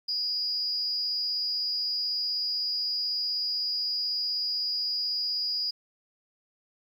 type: tone with amplitude modulation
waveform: sine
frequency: 4908 Hz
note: D#8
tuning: 25 cents flat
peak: -23 dBFS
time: 0.08-5.71 s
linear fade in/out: 10 ms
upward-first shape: sine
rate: 261 Hz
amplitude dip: 70%
effects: tanh soft clip ceiling -19 dBFS + 10-bit